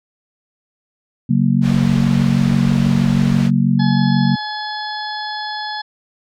sine chord, F# major, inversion second, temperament just, 138.75 / 185 / 231.2 Hz, C#3 / F#3 / A#3, +2 / 0 / -14 cents, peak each -16 dBFS, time 1.29-4.36 s, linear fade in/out 10 ms
pink low-pass noise, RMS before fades -28 dBFS, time 1.61-3.51 s, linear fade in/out 50 ms, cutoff 4800 Hz, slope 12 dB/octave
harmonic tone, 850 Hz, G#5, 40 cents sharp, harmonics 1 / 2 / 4 / 5 / 6, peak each -25 / -28 / -31 / -32 / -33 dBFS, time 3.79-5.82 s, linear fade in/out 10 ms
effects none

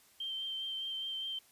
sine tone with vibrato, 3136 Hz, G7, in tune, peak -36 dBFS, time 0.2-1.39 s, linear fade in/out 5 ms, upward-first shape sine, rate 4.9 Hz, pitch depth 15 cents each way, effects white hiss -64 dBFS RMS until 1.51 s + resampled to 32000 Hz

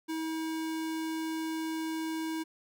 square tone, 320.4 Hz, E4, 49 cents flat, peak -33 dBFS, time 0.08-2.44 s, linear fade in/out 20 ms, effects none

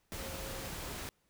sine tone in noise, 538 Hz, C5, 48 cents sharp, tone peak -48 dBFS, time 0.18-0.68 s, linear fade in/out 0 ms, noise pink, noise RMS -42 dBFS, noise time 0.12-1.09 s, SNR -9 dB, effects pink hiss -75 dBFS RMS until 1.29 s

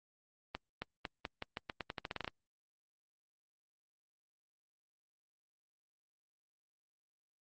accelerating click train, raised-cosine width 0.3 ms, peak -22 dBFS, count 16, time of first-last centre 0.55-2.278 s, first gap 270 ms, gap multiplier 0.86, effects Opus 32 kbps

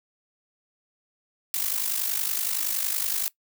blue noise with amplitude modulation, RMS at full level -24 dBFS, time 1.54-3.28 s, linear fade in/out 0 ms, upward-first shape sine, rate 50.7 Hz, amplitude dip 70%, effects noise-tail reverb RT60 0.1 s tail -20 dB re dry

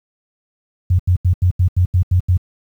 sine tone bursts, 90.1 Hz, F#2, 45 cents flat, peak -9 dBFS, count 9, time 0.9-2.371 s, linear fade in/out 5 ms, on 87 ms, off 86 ms, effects high-pass 60 Hz 12 dB/octave + 8-bit

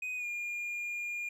triangle tone with pitch glide, 2500 to 2416 Hz, D#7 to D7, +8 to +48 cents, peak -33 dBFS, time 0.02-1.29 s, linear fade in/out 5 ms, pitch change -60 cents, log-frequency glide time 0.16-0.26 s, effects none

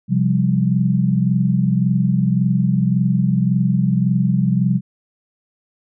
sine chord, C suspended fourth, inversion none, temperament just, 130.81 / 174.42 / 196.22 Hz, C3 / F3 / G3, 0 / -2 / +2 cents, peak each -18 dBFS, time 0.08-4.81 s, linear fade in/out 50 ms, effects none

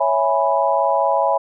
sine chord, C# minor seventh, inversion none, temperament equal, 554.4 / 659.3 / 830.6 / 987.8 Hz, C#5 / E5 / G#5 / B5, 0 / 0 / 0 / 0 cents, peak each -20 dBFS, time 0-1.38 s, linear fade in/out 10 ms, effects none

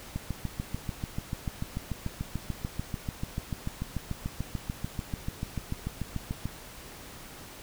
click train, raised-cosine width 5 ms, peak -19 dBFS, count 44, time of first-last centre 0.16-6.456 s, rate 6.83 Hz, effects pink hiss -46 dBFS RMS until 7.62 s

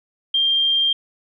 sine tone, 3188 Hz, G7, 28 cents sharp, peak -15 dBFS, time 0.34-0.93 s, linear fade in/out 5 ms, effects none

